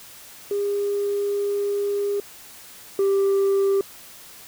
sine tone pair in turn, 405.2 / 393.2 Hz, G#4 / G4, -43 / +5 cents, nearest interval minor second, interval 52 cents, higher first, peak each -20 / -14 dBFS, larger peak second, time 0.51-2.2 / 2.99-3.81 s, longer first, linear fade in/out 2 ms, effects tanh soft clip ceiling -16 dBFS + white hiss -44 dBFS RMS until 4.47 s

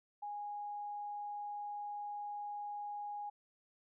sine tone, 825 Hz, G#5, 12 cents flat, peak -40 dBFS, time 0.22-3.3 s, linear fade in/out 10 ms, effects none

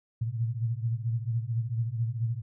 sine tone cluster, 113.3 / 117.7 / 127.1 Hz, A#2 / A#2 / C3, -49 / +17 / -50 cents, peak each -29 / -33 / -36 dBFS, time 0.21-2.42 s, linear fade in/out 10 ms, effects none

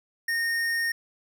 sine tone with tanh clipping, 1843 Hz, A#6, 20 cents flat, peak -26 dBFS, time 0.28-0.92 s, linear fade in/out 5 ms, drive 16 dB, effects none

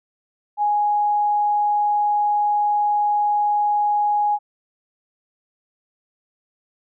sine tone, 830.6 Hz, G#5, in tune, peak -16 dBFS, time 0.57-4.39 s, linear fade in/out 50 ms, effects none

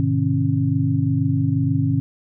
sine tone cluster, 105.6 / 127.8 / 154 / 272.4 Hz, G#2 / C3 / D#3 / C#4, +29 / -40 / -17 / -30 cents, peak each -22 dBFS, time 0-2 s, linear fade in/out 0 ms, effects none

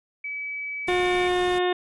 sine tone, 2289 Hz, D7, 45 cents flat, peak -29 dBFS, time 0.24-1.28 s, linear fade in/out 5 ms
pink noise, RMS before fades -39 dBFS, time 0.87-1.59 s, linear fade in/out 10 ms
harmonic tone, 360 Hz, F#4, 47 cents flat, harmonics 1 / 2 / 3 / 4 / 5 / 6 / 7 / 8 / 9 / 10, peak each -22 / -27 / -33 / -39 / -32 / -39 / -42 / -39 / -43 / -35 dBFS, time 0.88-1.73 s, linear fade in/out 5 ms
effects resampled to 24000 Hz

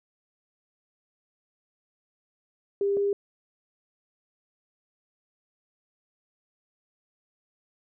sine tone pair in turn, 400 / 402.3 Hz, G4 / G4, +35 / +45 cents, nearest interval unison, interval 10 cents, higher second, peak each -22 dBFS, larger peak neither, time 2.81-2.97 / 2.97-3.13 s, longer neither, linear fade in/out 2 ms, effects none

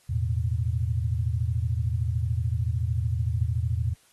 sine chord, E suspended fourth, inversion none, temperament equal with one note detuned, 82.07 / 110 / 123.47 Hz, E2 / A2 / B2, -7 / 0 / 0 cents, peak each -27 / -27 / -30 dBFS, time 0.09-3.94 s, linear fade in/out 10 ms, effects white hiss -61 dBFS RMS until 4.12 s + AAC 32 kbps

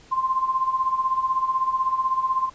sine tone with tremolo, 1047 Hz, C6, 1 cent sharp, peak -17 dBFS, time 0.11-2.5 s, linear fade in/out 20 ms, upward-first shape sine, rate 16 Hz, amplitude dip 70%, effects pink hiss -51 dBFS RMS until 2.54 s + resampled to 16000 Hz

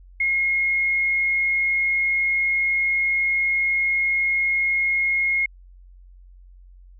sine tone, 2154 Hz, C7, 50 cents sharp, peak -18 dBFS, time 0.2-5.46 s, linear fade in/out 5 ms, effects added 45 Hz sine -44 dBFS peak until 6.99 s

